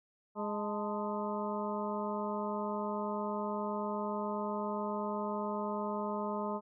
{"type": "harmonic tone with a mistuned harmonic", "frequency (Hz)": 207.7, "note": "G#3", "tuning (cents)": 0, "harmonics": [1, 2, 3, 4, 5, 6], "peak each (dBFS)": [-38, -40, -40, -41, -41, -45], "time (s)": [0.35, 6.61], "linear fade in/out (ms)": 50, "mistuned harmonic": 4, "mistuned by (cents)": 96, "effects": []}